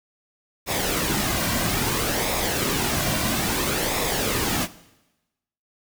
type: noise with flanger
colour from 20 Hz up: pink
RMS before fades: -24 dBFS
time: 0.66-4.68 s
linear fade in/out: 50 ms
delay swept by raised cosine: 0.66 to 2.36 ms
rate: 0.6 Hz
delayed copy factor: -0.5
effects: noise-tail reverb RT60 1.0 s tail -18 dB re dry